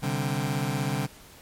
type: chord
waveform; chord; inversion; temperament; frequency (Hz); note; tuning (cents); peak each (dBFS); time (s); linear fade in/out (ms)
sawtooth; C suspended second; none; just; 130.81 / 147.16 / 196.22; C3 / D3 / G3; 0 / +4 / +2; -25 / -25 / -28; 0.02-1.07; 20
effects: pink hiss -50 dBFS RMS until 1.41 s + MP3 64 kbps